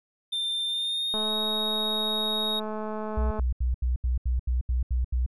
triangle tone with pitch glide, 3588 to 3758 Hz, A7 to A#7, +33 to +13 cents, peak -25 dBFS, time 0.32-2.6 s, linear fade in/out 10 ms, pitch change +80 cents, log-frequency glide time 0.65-1.32 s
click train, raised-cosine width 1 ms, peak -21 dBFS, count 486, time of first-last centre 1.14-3.396 s, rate 215 Hz
sine tone bursts, 61.9 Hz, B1, 5 cents sharp, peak -22 dBFS, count 10, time 3.17-5.263 s, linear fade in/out 5 ms, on 140 ms, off 77 ms
effects none

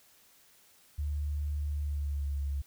sine tone with pitch glide, 73.42 to 70.31 Hz, D2 to C#2, 0 to +25 cents, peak -30 dBFS, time 0.98-2.62 s, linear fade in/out 10 ms, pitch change -75 cents, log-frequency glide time 1.77-2.35 s, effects white hiss -62 dBFS RMS until 2.66 s

